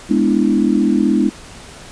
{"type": "chord", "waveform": "sine", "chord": "E dominant seventh", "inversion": "first", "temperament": "equal", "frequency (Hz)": [207.7, 246.9, 293.7, 329.6], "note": ["G#3", "B3", "D4", "E4"], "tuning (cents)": [0, 0, 0, 0], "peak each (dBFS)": [-16, -17, -17, -18], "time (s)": [0.09, 1.3], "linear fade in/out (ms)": 20, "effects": ["pink hiss -37 dBFS RMS until 1.91 s", "resampled to 22050 Hz"]}